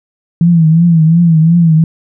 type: tone with vibrato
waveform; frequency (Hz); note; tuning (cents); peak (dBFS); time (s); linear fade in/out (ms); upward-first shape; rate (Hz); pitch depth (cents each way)
sine; 165; E3; +2; -4; 0.41-1.84; 2; triangle; 2.8; 100
effects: none